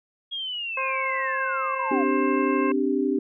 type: linear sweep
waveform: sine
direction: down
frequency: 3304 to 645 Hz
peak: -28 dBFS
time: 0.31-2.04 s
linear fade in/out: 20 ms
type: harmonic tone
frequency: 530 Hz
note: C5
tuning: 22 cents sharp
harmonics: 1 / 2 / 3 / 4 / 5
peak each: -32 / -27 / -36 / -36 / -35 dBFS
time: 0.77-2.72 s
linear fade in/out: 5 ms
type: chord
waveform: sine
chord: C suspended second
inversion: none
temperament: equal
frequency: 261.6 / 293.7 / 392 Hz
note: C4 / D4 / G4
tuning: 0 / 0 / 0 cents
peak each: -25 dBFS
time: 1.91-3.19 s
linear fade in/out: 5 ms
effects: none